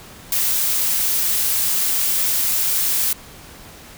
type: noise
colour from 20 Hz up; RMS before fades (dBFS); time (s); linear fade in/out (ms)
blue; -19; 0.32-3.13; 2
effects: pink hiss -41 dBFS RMS until 3.97 s